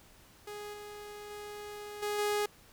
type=tone with level steps; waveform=sawtooth; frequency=415.3 Hz; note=G#4; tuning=in tune; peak=-37 / -40 / -38 / -28 / -25 dBFS; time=0.47-2.46 s; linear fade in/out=5 ms; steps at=0.73 / 1.3 / 2.02 / 2.18 s; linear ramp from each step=10 ms; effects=pink hiss -59 dBFS RMS until 2.72 s